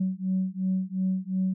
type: beating tone pair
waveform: sine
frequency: 186.3 / 189.1 Hz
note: F#3 / F#3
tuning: +12 / +38 cents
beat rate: 2.8 Hz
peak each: -27 dBFS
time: 0-1.54 s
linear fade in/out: 10 ms
effects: tanh soft clip ceiling -18 dBFS